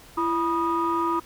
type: tone cluster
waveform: sine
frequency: 336.3 / 974 / 1235 Hz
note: E4 / B5 / D#6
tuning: +35 / -24 / -13 cents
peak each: -25 dBFS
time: 0.17-1.2 s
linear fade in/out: 10 ms
effects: tanh soft clip ceiling -15 dBFS + pink hiss -49 dBFS RMS until 1.25 s